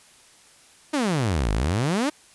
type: exponential two-way sweep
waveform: sawtooth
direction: down then up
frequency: 317.7 to 47.87 to 317.7 Hz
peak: -17 dBFS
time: 0.93-2.1 s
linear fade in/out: 10 ms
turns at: 1.52 s
effects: white hiss -53 dBFS RMS until 2.34 s + resampled to 24000 Hz